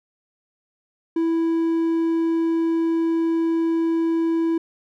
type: tone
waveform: triangle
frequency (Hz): 329.6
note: E4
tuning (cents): 0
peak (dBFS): -16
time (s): 1.16-4.58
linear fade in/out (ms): 5
effects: none